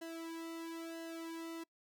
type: tone with flanger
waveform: sawtooth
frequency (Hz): 329.6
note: E4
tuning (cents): 0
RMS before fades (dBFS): -45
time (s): 0.01-1.64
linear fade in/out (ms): 10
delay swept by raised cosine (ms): 0.85 to 1.81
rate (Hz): 1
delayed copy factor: -0.95
effects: noise-tail reverb RT60 0.1 s tail -24 dB re dry